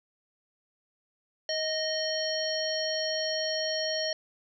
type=harmonic tone with a mistuned harmonic; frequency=619 Hz; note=D#5; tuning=9 cents flat; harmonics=1 / 3 / 5 / 7 / 9; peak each=-31 / -37 / -38 / -35 / -34 dBFS; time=1.49-4.13 s; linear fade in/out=2 ms; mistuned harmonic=1; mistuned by=+27 cents; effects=none